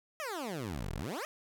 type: exponential two-way sweep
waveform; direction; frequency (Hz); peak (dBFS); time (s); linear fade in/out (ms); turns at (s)
15% pulse; down then up; 657 to 36.62 to 657; -30; 0.2-1.25; 0; 0.93
effects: none